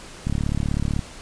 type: click train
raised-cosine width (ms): 5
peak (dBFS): -11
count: 27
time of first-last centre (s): 0.27-0.992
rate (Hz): 36
effects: pink hiss -41 dBFS RMS until 1.21 s + resampled to 22050 Hz